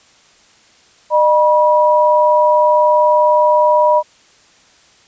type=tone pair together; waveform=sine; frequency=608 / 969.1 Hz; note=D#5 / B5; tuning=-40 / -33 cents; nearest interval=minor sixth; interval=807 cents; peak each=-11 dBFS; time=1.1-4.03 s; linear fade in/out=50 ms; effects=white hiss -49 dBFS RMS until 5.07 s + resampled to 16000 Hz